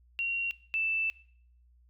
sine tone pair in turn, 2749 / 2649 Hz, F7 / E7, -28 / +8 cents, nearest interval minor second, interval 64 cents, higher first, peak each -28 / -27 dBFS, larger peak second, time 0.19-0.51 / 0.74-1.1 s, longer second, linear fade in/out 0 ms, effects noise-tail reverb RT60 0.6 s tail -20 dB re dry + added 60 Hz sine -59 dBFS peak until 1.89 s

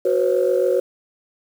sine chord, F# suspended fourth, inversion none, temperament equal with one note detuned, 370 / 493.9 / 541.1 Hz, F#4 / B4 / C#5, 0 / 0 / -42 cents, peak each -19 dBFS, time 0.05-0.8 s, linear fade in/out 5 ms, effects tanh soft clip ceiling -8 dBFS + 7-bit

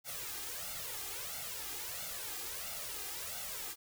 white noise with flanger, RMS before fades -42 dBFS, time 0.04-3.76 s, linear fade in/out 50 ms, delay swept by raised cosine 1.4 to 2.5 ms, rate 1.5 Hz, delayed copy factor +0.75, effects none

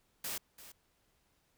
white noise with echo, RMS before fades -39 dBFS, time 0.24-0.38 s, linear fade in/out 5 ms, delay 340 ms, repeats 1, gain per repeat -14 dB, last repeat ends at 0.72 s, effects pink hiss -74 dBFS RMS until 1.57 s

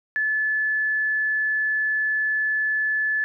sine tone, 1730 Hz, A6, 30 cents flat, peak -20 dBFS, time 0.16-3.24 s, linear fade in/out 0 ms, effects none

